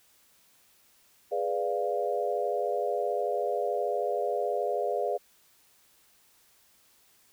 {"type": "chord", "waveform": "sine", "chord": "G# diminished seventh", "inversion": "none", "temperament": "equal", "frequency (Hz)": [415.3, 493.9, 587.3, 698.5], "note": ["G#4", "B4", "D5", "F5"], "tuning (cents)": [0, 0, 0, 0], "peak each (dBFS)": -32, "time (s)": [1.31, 5.18], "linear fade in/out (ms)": 20, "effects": ["white hiss -63 dBFS RMS until 7.32 s"]}